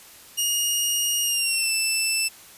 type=tone with pitch glide; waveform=15% pulse; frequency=2858 to 2651 Hz; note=F7 to E7; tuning=+39 to +9 cents; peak=-14 dBFS; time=0.37-2.29 s; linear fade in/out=20 ms; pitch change=-130 cents; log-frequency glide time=1.23-1.72 s; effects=white hiss -47 dBFS RMS until 2.57 s + resampled to 32000 Hz